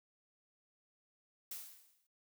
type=noise with exponential decay; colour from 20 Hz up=blue; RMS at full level=-42 dBFS; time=1.51-2.07 s; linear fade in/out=5 ms; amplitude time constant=120 ms; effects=noise-tail reverb RT60 0.1 s tail -20 dB re dry